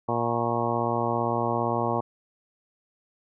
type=harmonic tone with a mistuned harmonic; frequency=117.6 Hz; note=A#2; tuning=16 cents sharp; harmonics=1 / 2 / 3 / 4 / 5 / 6 / 7 / 8 / 9; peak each=-32 / -32 / -32 / -32 / -32 / -32 / -32 / -32 / -32 dBFS; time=0.08-2.01 s; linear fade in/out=10 ms; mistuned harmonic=9; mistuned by=+56 cents; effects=none